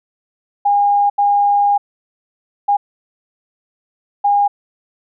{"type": "tone bursts at uneven times", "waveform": "sine", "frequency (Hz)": 813, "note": "G#5", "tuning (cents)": -37, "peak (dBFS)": -10, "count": 4, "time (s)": [[0.65, 1.1], [1.18, 1.78], [2.68, 2.77], [4.24, 4.48]], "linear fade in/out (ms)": 10, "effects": []}